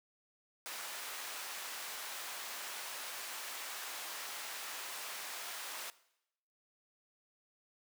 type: high-pass noise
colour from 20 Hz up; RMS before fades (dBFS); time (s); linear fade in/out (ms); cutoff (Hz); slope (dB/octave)
pink; -44; 0.66-5.9; 0; 920; 12
effects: noise-tail reverb RT60 0.8 s tail -19 dB re dry